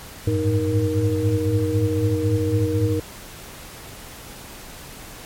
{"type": "tone cluster", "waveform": "sine", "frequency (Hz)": [94.8, 104.9, 108.8, 310.8, 470.4], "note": ["F#2", "G#2", "A2", "D#4", "A#4"], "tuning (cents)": [43, 18, -19, -2, 16], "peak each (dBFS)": -24, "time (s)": [0.27, 3], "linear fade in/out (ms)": 5, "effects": ["pink hiss -39 dBFS RMS until 5.25 s", "MP3 64 kbps"]}